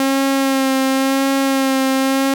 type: tone with vibrato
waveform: sawtooth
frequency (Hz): 268.8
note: C4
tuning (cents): +47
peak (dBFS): -10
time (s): 0-2.34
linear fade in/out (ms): 2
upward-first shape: sine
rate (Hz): 0.94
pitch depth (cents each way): 21
effects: none